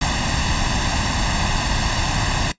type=noise with comb filter; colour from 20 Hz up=pink; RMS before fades=-20 dBFS; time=0.01-2.52 s; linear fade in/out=5 ms; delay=1.1 ms; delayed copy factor=+0.7; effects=noise-tail reverb RT60 0.1 s tail -17 dB re dry + resampled to 16000 Hz